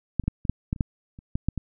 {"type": "clicks", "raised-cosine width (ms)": 5, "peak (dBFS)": [-10, -30, -10, -20, -7, -12, -28, -9, -30, -13, -10, -17], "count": 12, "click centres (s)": [0.197, 0.238, 0.28, 0.452, 0.496, 0.729, 0.762, 0.808, 1.189, 1.355, 1.486, 1.577], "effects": []}